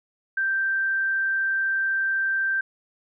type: tone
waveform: sine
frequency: 1568 Hz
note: G6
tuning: in tune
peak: -21 dBFS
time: 0.37-2.61 s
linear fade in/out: 5 ms
effects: none